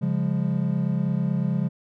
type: chord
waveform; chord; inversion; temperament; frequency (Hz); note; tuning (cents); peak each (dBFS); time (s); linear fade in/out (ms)
triangle; Db major; none; equal with one note detuned; 138.59 / 174.61 / 203.7; Db3 / F3 / Ab3; 0 / 0 / -33; -24 / -23 / -25; 0.01-1.69; 20
effects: none